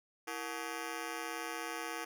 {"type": "ring-modulated tone", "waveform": "10% pulse", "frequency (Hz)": 398.5, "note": "G4", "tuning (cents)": 28, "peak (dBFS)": -27, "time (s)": [0.27, 2.05], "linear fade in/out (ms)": 10, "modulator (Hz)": 68.4, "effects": []}